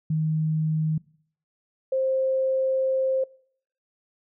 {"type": "tone pair in turn", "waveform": "sine", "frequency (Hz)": [156.7, 527.1], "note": ["D#3", "C5"], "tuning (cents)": [13, 13], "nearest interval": "octave + major sixth", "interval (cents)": 2100, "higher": "second", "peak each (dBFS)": -21, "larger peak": "neither", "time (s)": [[0.1, 0.98], [1.92, 3.24]], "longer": "second", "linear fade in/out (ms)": 5, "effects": ["noise-tail reverb RT60 0.6 s tail -23 dB re dry"]}